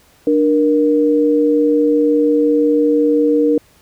sine tone pair together, 296.7 / 471 Hz, D4 / A#4, +18 / +18 cents, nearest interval minor sixth, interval 800 cents, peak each -13 dBFS, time 0.27-3.58 s, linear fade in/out 2 ms, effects pink hiss -51 dBFS RMS until 3.81 s

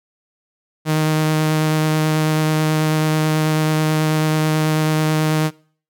sawtooth tone with vibrato, 155.56 Hz, D#3, in tune, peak -11 dBFS, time 0.85-5.51 s, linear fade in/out 50 ms, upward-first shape sine, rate 9.2 Hz, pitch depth 9 cents each way, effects noise-tail reverb RT60 0.5 s tail -24 dB re dry

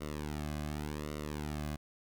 sawtooth tone with flanger, 74.9 Hz, D2, 35 cents sharp, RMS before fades -39 dBFS, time 0-1.77 s, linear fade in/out 20 ms, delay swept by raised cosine 1.2 to 2.2 ms, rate 0.88 Hz, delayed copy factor -0.95, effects none

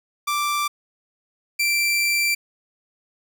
sawtooth tone pair in turn, 1174.7 / 2349 Hz, D6 / D7, 0 / 0 cents, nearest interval octave, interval 1200 cents, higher second, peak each -17 / -15 dBFS, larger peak second, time 0.27-0.68 / 1.59-2.35 s, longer second, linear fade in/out 10 ms, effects none

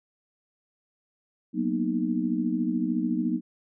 sine chord, B major seventh, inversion second, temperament equal with one note detuned, 185 / 233.1 / 246.9 / 310.2 Hz, F#3 / A#3 / B3 / D#4, 0 / 0 / 0 / -5 cents, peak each -31 / -29 / -29 / -29 dBFS, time 1.53-3.41 s, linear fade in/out 50 ms, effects none

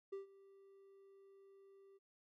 triangle tone with ADSR envelope, 392 Hz, G4, in tune, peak -39 dBFS, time 0.12-1.99 s, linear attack 11 ms, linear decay 130 ms, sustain -20 dB, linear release 28 ms, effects MP3 96 kbps

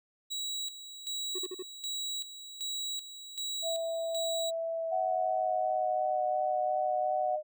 30% pulse tone with tremolo, 3887 Hz, B7, 28 cents flat, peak -31 dBFS, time 0.3-4.51 s, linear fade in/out 20 ms, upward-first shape square, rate 1.3 Hz, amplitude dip 70%
triangle tone bursts, 370 Hz, F#4, in tune, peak -34 dBFS, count 4, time 1.35-1.626 s, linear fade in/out 5 ms, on 36 ms, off 44 ms
sine tone with pitch glide, 659.3 to 611.6 Hz, E5 to D#5, 0 to -30 cents, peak -31 dBFS, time 3.62-7.43 s, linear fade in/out 50 ms, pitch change -130 cents, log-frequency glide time 4.74-6.22 s
sine tone with vibrato, 740 Hz, F#5, in tune, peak -29 dBFS, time 4.91-7.37 s, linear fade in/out 20 ms, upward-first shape sine, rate 2.8 Hz, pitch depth 16 cents each way
effects none

